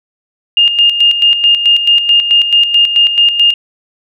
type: tone with tremolo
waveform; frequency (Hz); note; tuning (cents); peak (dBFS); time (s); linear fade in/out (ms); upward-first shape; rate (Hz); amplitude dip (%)
sine; 2825; F7; +19; -4; 0.57-3.54; 2; square; 4.6; 60
effects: none